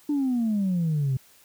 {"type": "exponential sweep", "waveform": "sine", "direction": "down", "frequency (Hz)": [300, 127.8], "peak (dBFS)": -20, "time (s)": [0.09, 1.17], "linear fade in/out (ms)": 5, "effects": ["tanh soft clip ceiling -19 dBFS", "white hiss -56 dBFS RMS until 1.44 s"]}